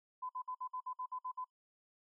sine tone bursts, 1012 Hz, B5, 42 cents sharp, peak -39 dBFS, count 10, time 0.22-1.445 s, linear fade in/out 10 ms, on 73 ms, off 55 ms, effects noise-tail reverb RT60 0.1 s tail -22 dB re dry

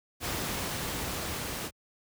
pink noise with level ramp, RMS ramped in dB -32 to -35 dBFS, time 0.2-1.71 s, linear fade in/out 50 ms, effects high-pass 60 Hz 12 dB/octave

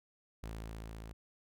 sawtooth tone with level ramp, 55 Hz, A1, in tune, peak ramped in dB -37 to -42 dBFS, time 0.43-1.13 s, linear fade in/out 5 ms, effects none

